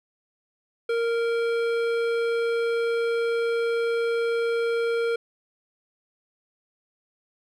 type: tone with hard clipping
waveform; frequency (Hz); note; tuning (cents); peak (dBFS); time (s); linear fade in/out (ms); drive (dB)
sine; 464.5; A#4; -6; -24; 0.89-5.16; 5; 13
effects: none